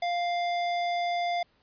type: tone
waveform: square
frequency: 698.5 Hz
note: F5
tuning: in tune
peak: -27 dBFS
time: 0.02-1.43 s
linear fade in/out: 5 ms
effects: pink hiss -67 dBFS RMS until 1.62 s + resampled to 11025 Hz